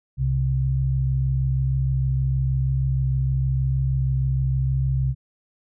sine tone pair together, 65.41 / 131.81 Hz, C2 / C3, 0 / +13 cents, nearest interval octave, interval 1213 cents, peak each -24 / -20 dBFS, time 0.17-5.15 s, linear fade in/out 50 ms, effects none

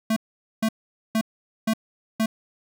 square tone bursts, 221.3 Hz, A3, 10 cents sharp, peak -20 dBFS, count 5, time 0.1-2.26 s, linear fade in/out 5 ms, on 64 ms, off 460 ms, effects none

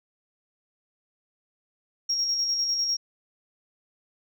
sine tone with tremolo, 5588 Hz, F8, in tune, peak -21 dBFS, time 2.09-2.97 s, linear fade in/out 10 ms, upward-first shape square, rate 10 Hz, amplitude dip 35%, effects tanh soft clip ceiling -18 dBFS

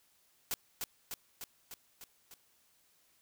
white noise with echo, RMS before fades -35 dBFS, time 0.51-0.54 s, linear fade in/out 0 ms, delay 300 ms, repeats 6, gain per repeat -3 dB, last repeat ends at 2.34 s, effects white hiss -70 dBFS RMS until 3.21 s

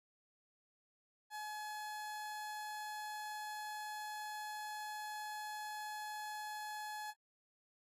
30% pulse tone, 849 Hz, G#5, 38 cents sharp, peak -40 dBFS, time 1.3-7.14 s, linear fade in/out 50 ms, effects AAC 48 kbps

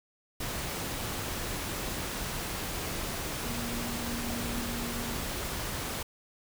sine tone in noise, 236.6 Hz, A#3, 26 cents sharp, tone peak -37 dBFS, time 3.44-5.17 s, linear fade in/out 5 ms, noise pink, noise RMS -35 dBFS, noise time 0.4-6.03 s, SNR -5 dB, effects none

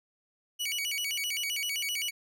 sawtooth tone with vibrato, 2573 Hz, E7, 43 cents flat, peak -27 dBFS, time 0.59-2.11 s, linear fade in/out 20 ms, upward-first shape square, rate 7.7 Hz, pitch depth 230 cents each way, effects none

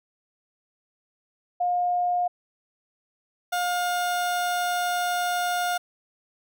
sine / 30% pulse tone pair in turn, 712 / 712 Hz, F5 / F5, +33 / +33 cents, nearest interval unison, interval 0 cents, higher neither, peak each -21 dBFS, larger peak neither, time 1.6-2.28 / 3.52-5.78 s, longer second, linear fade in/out 10 ms, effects none

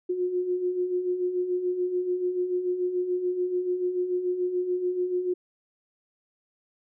sine beating tone pair, 355.5 / 362.4 Hz, F4 / F#4, +31 / -36 cents, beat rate 6.9 Hz, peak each -33 / -25 dBFS, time 0.09-5.34 s, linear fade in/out 10 ms, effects none

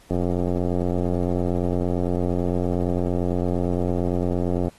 click train, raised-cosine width 2 ms, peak -11 dBFS, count 407, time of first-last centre 0.11-4.682 s, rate 88.8 Hz, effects pink hiss -54 dBFS RMS until 4.78 s + AAC 32 kbps

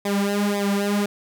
sawtooth tone with flanger, 202.4 Hz, G#3, 44 cents flat, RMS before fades -22 dBFS, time 0.05-1.06 s, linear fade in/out 5 ms, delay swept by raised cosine 0.69 to 4.09 ms, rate 1.9 Hz, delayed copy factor -1, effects none

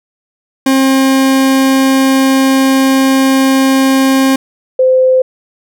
40% pulse / sine tone pair in turn, 267.2 / 516.2 Hz, C4 / C5, +36 / -23 cents, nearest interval major seventh, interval 1141 cents, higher second, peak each -6 / -5 dBFS, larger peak second, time 0.66-4.36 / 4.79-5.22 s, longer first, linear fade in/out 5 ms, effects none

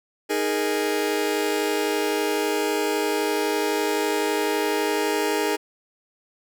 sawtooth chord, D# suspended fourth, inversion none, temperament just, 311.1 / 414.8 / 466.7 Hz, D#4 / G#4 / A#4, 0 / -2 / +2 cents, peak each -23 / -20 / -24 dBFS, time 0.29-5.57 s, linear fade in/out 20 ms, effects none

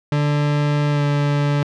40% pulse tone with pitch glide, 146.83 to 144.81 Hz, D3 to D3, 0 to -24 cents, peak -15 dBFS, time 0.12-1.63 s, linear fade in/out 2 ms, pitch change -24 cents, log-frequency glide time 0.9-1.03 s, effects low-pass 4000 Hz 12 dB/octave

